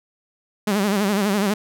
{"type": "tone with vibrato", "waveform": "sawtooth", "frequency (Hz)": 202.1, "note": "G#3", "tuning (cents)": -47, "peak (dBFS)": -14, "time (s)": [0.67, 1.54], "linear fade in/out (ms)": 5, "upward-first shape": "sine", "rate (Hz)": 12, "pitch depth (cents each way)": 98, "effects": []}